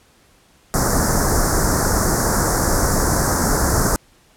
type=band-stop noise; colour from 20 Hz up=pink; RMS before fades=-17 dBFS; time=0.74-3.96 s; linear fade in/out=0 ms; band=1700 to 5200 Hz; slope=48 dB/octave; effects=pink hiss -54 dBFS RMS until 4.36 s + low-pass 12000 Hz 12 dB/octave